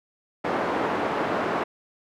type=band-pass noise; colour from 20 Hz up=pink; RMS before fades=-26 dBFS; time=0.44-1.64 s; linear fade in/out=10 ms; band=320 to 1300 Hz; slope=12 dB/octave; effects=none